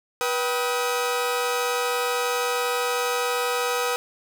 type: tone cluster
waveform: sawtooth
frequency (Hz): 487.8 / 778 / 1268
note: B4 / G5 / D#6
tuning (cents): -21 / -13 / +32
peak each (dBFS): -21 / -27 / -24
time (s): 0.21-3.96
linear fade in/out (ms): 0
effects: none